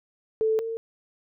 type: tone pair in turn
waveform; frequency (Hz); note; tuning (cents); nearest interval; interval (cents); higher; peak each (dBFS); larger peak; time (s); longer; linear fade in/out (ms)
sine; 440 / 453.4; A4 / A#4; 0 / -48; minor second; 52; second; -20 / -28; first; 0.41-0.59 / 0.59-0.77; neither; 0
effects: none